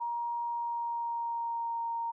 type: tone with pitch glide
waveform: sine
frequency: 944 to 927.8 Hz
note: A#5 to A#5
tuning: +22 to -8 cents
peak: -31 dBFS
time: 0-2.12 s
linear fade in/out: 20 ms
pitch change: -30 cents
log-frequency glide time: 0.42-1.82 s
effects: none